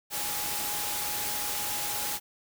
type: tone in noise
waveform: sine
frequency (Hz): 830.6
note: G#5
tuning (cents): 0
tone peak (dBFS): -40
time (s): 0.1-2.2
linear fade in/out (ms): 50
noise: white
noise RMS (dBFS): -32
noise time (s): 0.1-2.2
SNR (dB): -11
effects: none